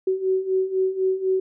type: beating tone pair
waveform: sine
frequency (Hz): 374.9 / 378.9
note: F#4 / F#4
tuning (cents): +23 / +41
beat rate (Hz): 4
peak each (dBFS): -25 / -21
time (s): 0.07-1.4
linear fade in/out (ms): 5
effects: none